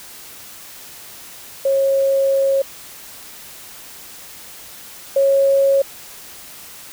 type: tone pair in turn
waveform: sine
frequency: 545 / 549.1 Hz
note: C#5 / C#5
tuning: -29 / -17 cents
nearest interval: unison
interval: 12 cents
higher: second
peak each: -13 / -11 dBFS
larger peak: second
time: 1.65-2.62 / 5.16-5.82 s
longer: first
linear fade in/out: 5 ms
effects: white hiss -38 dBFS RMS until 6.92 s